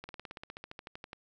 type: slowing click train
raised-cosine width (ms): 0.3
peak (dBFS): -27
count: 17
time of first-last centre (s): 0.04-1.131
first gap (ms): 50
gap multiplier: 1.04
effects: none